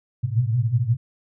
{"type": "tone cluster", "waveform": "sine", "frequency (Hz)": [108.7, 116, 122.1, 127.6], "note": ["A2", "A#2", "B2", "C3"], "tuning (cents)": [-21, -8, -19, -43], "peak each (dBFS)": -24, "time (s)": [0.23, 0.97], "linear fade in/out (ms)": 20, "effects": []}